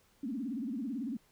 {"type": "tone with vibrato", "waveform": "sine", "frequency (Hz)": 249.5, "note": "B3", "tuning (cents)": 18, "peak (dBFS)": -34, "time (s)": [0.23, 1.17], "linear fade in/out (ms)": 5, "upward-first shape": "sine", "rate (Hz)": 18, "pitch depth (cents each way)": 250, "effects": ["pink hiss -68 dBFS RMS until 1.31 s"]}